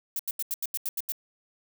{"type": "noise bursts", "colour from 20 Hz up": "violet", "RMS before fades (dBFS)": -30, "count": 9, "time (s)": [0.16, 1.121], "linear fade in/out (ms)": 2, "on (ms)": 33, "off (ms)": 83, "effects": []}